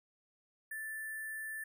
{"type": "tone with sample-and-hold", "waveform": "sine", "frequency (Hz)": 1760, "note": "A6", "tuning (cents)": 0, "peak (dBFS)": -39, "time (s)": [0.71, 1.64], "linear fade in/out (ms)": 5, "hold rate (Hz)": 11025, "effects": []}